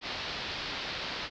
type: low-pass noise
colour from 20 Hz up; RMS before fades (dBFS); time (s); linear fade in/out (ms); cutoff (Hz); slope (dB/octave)
white; -37; 0.01-1.3; 50; 4800; 48
effects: none